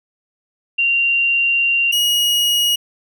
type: tone pair in turn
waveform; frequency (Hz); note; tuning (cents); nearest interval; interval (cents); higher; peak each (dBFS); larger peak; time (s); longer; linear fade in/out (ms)
sine / 40% pulse; 2768 / 2892; F7 / F#7; -16 / -40; minor second; 76; second; -13; neither; 0.78-1.92 / 1.92-2.76; first; 10
effects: none